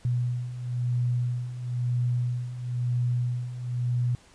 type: beating tone pair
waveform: sine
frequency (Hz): 121.7 / 122.7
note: B2 / B2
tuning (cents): -25 / -11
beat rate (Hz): 1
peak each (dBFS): -31 / -26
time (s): 0.05-4.15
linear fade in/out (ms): 0
effects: pink hiss -56 dBFS RMS until 4.34 s + resampled to 22050 Hz